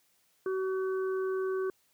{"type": "harmonic tone", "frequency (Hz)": 378.6, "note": "F#4", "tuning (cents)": 40, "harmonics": [1, 3, 4], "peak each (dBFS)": [-29, -42, -44], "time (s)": [0.46, 1.7], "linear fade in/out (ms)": 2, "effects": ["white hiss -70 dBFS RMS until 1.93 s", "high-pass 60 Hz 12 dB/octave"]}